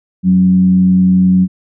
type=tone with frequency modulation; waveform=sine; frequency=185 Hz; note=F#3; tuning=in tune; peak=-6 dBFS; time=0.23-1.48 s; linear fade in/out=50 ms; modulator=91.2 Hz; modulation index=0.28; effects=none